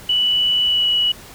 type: tone with pitch glide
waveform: sine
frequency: 2960 to 2934 Hz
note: F#7 to F#7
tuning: 0 to -15 cents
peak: -14 dBFS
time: 0.09-1.12 s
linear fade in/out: 5 ms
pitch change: -15 cents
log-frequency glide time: 0.65-0.88 s
effects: pink hiss -40 dBFS RMS until 1.34 s